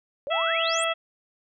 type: exponential sweep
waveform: sine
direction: up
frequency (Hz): 529 to 9180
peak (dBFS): -29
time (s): 0.27-0.84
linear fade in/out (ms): 0
type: harmonic tone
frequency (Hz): 659.3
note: E5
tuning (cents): 0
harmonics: 1 / 2 / 3 / 4 / 5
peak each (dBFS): -27 / -28 / -32 / -31 / -30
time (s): 0.3-0.94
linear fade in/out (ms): 20
effects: none